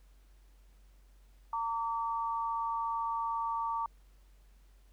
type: tone pair together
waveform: sine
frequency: 914 / 1151.6 Hz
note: A#5 / D6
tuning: -34 / -34 cents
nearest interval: major third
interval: 400 cents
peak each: -33 / -35 dBFS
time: 1.53-3.86 s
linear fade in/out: 2 ms
effects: added 47 Hz sine -57 dBFS peak until 4.92 s + pink hiss -71 dBFS RMS until 4.92 s